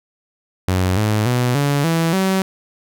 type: tone with pitch steps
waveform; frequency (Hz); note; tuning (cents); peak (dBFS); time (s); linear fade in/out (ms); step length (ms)
sawtooth; 92.5 / 106.87 / 123.47 / 142.65 / 164.82 / 190.42; F#2 / A2 / B2 / C#3 / E3 / G3; 0 / -50 / 0 / +50 / 0 / -50; -11; 0.68-2.42; 0; 290
effects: none